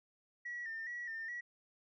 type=tone with vibrato; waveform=sine; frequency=1865 Hz; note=A#6; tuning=in tune; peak=-39 dBFS; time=0.45-1.41 s; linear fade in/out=10 ms; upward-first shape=square; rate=2.4 Hz; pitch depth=57 cents each way; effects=tanh soft clip ceiling -36 dBFS